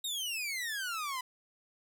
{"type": "exponential sweep", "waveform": "sawtooth", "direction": "down", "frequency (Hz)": [3811, 987.8], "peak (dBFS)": -31, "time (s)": [0.04, 1.21], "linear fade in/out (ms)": 5, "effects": []}